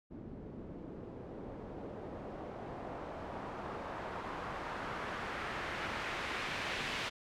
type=noise with low-pass filter sweep; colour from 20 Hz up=white; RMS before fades=-42 dBFS; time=0.1-7.1 s; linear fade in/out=20 ms; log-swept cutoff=280 to 2800 Hz; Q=1.1; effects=none